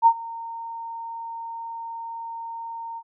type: tone with ADSR envelope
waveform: sine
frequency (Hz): 919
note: A#5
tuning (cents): -25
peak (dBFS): -9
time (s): 0.02-3.03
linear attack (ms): 43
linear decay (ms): 67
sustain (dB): -22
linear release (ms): 56
effects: none